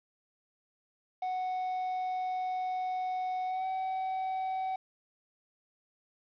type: tone with pitch glide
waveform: triangle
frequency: 740 to 756.4 Hz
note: F#5 to F#5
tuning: 0 to +38 cents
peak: -29 dBFS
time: 1.22-4.76 s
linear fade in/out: 5 ms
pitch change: +38 cents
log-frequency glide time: 3.46-3.66 s
effects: resampled to 11025 Hz + 10-bit